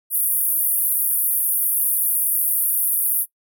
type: band-pass noise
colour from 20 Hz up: white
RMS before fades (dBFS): -20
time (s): 0.1-3.26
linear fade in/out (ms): 50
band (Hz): 9700 to 16000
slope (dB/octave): 96
effects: noise-tail reverb RT60 0.1 s tail -21 dB re dry